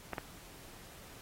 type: clicks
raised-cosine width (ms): 0.5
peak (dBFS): -22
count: 2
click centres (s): 0.133 / 0.182
effects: pink hiss -54 dBFS RMS until 1.21 s + AAC 48 kbps